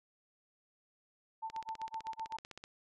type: tone with tremolo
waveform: sine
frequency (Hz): 890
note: A5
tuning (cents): +20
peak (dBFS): -36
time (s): 1.42-2.37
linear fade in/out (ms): 10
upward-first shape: sine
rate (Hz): 7.8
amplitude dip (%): 100
type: click train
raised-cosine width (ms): 0.2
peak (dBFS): -30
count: 19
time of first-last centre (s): 1.5-2.639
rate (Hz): 15.8
effects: none